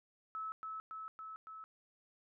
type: tone with echo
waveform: sine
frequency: 1300 Hz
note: E6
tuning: 24 cents flat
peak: -39 dBFS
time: 0.35-0.52 s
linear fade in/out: 0 ms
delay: 280 ms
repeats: 4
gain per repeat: -2 dB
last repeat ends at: 1.64 s
effects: none